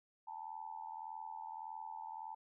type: tone with amplitude modulation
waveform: sine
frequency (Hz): 880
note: A5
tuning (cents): 0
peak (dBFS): -40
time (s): 0.27-2.35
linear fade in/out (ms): 10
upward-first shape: sine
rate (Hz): 81.7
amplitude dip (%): 90
effects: none